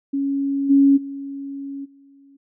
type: tone with level steps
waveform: sine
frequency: 277.2 Hz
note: C#4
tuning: in tune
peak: -19 / -10 / -28 / -47 dBFS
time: 0.13-2.37 s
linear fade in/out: 10 ms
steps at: 0.69 / 0.96 / 1.84 s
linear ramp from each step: 20 ms
effects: none